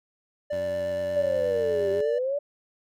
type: tone with vibrato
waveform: triangle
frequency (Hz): 586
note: D5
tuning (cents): -4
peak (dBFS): -24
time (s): 0.5-2.19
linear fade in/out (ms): 10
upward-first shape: square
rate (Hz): 8.4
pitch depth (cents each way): 10
type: tone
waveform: 15% pulse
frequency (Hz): 91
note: F#2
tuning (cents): -28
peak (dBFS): -32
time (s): 0.52-2.01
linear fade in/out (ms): 5
type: exponential two-way sweep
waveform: sine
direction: down then up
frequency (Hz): 587.3 to 390.7 to 587.3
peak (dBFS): -24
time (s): 1.16-2.39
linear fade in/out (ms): 10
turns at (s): 1.91
effects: none